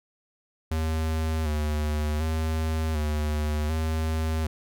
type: tone with vibrato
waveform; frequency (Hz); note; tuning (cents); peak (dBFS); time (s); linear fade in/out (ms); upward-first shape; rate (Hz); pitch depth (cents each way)
square; 77.5; D#2; -6; -25; 0.71-4.47; 5; square; 0.67; 44
effects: none